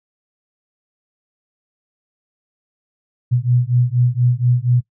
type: beating tone pair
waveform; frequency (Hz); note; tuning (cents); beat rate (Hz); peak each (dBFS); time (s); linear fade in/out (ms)
sine; 121 / 125.2; B2 / B2; -35 / +24; 4.2; -16; 3.31-4.81; 20
effects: noise-tail reverb RT60 0.1 s tail -20 dB re dry